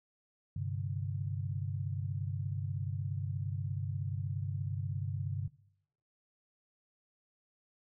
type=chord; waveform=sine; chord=G suspended fourth; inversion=none; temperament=equal with one note detuned; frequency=98 / 130.06 / 146.83 Hz; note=G2 / C3 / D3; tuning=0 / -10 / 0 cents; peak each=-36 / -39 / -40 dBFS; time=0.56-5.48 s; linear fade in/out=5 ms; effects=noise-tail reverb RT60 0.8 s tail -22 dB re dry